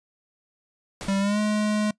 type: noise with exponential decay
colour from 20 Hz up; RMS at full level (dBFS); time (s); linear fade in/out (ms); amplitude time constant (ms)
pink; -33; 1.01-1.47; 0; 100
type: tone with pitch glide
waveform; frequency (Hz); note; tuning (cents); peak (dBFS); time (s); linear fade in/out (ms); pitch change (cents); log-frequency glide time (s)
square; 196 to 211.3; G3 to G#3; 0 to +30; -22; 1.08-1.91; 5; +130; 1.19-1.39
effects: noise-tail reverb RT60 0.1 s tail -22 dB re dry + resampled to 22050 Hz